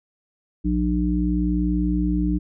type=harmonic tone; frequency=60.3 Hz; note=B1; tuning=41 cents flat; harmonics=1 / 3 / 5; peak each=-23 / -23 / -23 dBFS; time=0.64-2.39 s; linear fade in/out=20 ms; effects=none